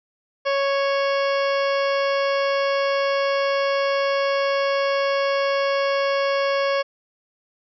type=harmonic tone; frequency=554 Hz; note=C#5; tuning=1 cent flat; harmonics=1 / 2 / 3 / 4 / 5 / 6 / 8 / 9 / 10; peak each=-20 / -26 / -30 / -32 / -34 / -36 / -38 / -39 / -40 dBFS; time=0.45-6.83 s; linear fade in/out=20 ms; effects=none